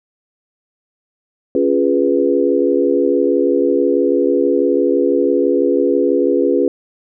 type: chord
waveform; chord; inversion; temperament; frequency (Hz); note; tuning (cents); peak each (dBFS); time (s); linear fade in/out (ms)
sine; C# dominant seventh; none; equal; 277.2 / 349.2 / 415.3 / 493.9; C#4 / E#4 / G#4 / B4; 0 / 0 / 0 / 0; -17; 1.55-6.68; 2
effects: none